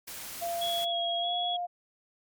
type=noise; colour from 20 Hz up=white; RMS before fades=-41 dBFS; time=0.07-0.85 s; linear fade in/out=10 ms
type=tone with pitch glide; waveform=sine; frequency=686 to 706.1 Hz; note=F5 to F5; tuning=-31 to +19 cents; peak=-30 dBFS; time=0.41-1.67 s; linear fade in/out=20 ms; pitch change=+50 cents; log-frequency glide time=1.17-1.33 s
type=tone with vibrato; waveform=sine; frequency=3322 Hz; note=G#7; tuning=in tune; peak=-30 dBFS; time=0.61-1.57 s; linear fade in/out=10 ms; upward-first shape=square; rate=1.6 Hz; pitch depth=14 cents each way
effects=MP3 96 kbps